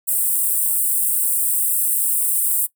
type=high-pass noise; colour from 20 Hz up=pink; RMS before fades=-19 dBFS; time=0.07-2.67 s; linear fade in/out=20 ms; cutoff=8100 Hz; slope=96 dB/octave; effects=noise-tail reverb RT60 0.1 s tail -19 dB re dry